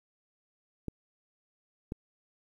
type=clicks; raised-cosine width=3 ms; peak=-22 dBFS; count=2; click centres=0.883 / 1.921 s; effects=10-bit